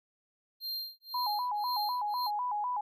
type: tone with tremolo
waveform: square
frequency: 4186 Hz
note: C8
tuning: in tune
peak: -34 dBFS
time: 0.6-2.31 s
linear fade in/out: 50 ms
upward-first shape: sine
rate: 1.9 Hz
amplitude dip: 100%
type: tone with vibrato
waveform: sine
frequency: 908 Hz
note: A#5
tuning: 46 cents flat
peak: -30 dBFS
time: 1.14-2.81 s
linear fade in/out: 5 ms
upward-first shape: square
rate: 4 Hz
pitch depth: 150 cents each way
effects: none